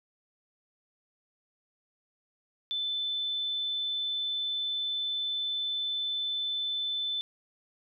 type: tone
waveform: sine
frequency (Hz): 3520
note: A7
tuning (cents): 0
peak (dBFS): -29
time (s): 2.71-7.21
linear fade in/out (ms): 0
effects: none